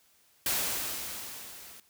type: noise with level ramp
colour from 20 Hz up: white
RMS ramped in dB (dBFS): -28 to -50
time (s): 0.46-1.8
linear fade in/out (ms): 2
effects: white hiss -65 dBFS RMS until 1.89 s